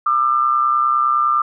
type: tone pair together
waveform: sine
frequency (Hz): 1199.2 / 1329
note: D6 / E6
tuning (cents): +36 / +14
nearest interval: major second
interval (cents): 178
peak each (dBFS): -14 / -20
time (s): 0.06-1.42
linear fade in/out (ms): 5
effects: none